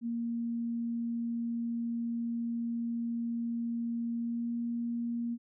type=tone with pitch glide; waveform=sine; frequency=233.6 to 235.5 Hz; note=A#3 to A#3; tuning=+4 to +18 cents; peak=-31 dBFS; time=0.01-5.38 s; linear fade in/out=50 ms; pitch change=+14 cents; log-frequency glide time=4.17-4.52 s; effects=none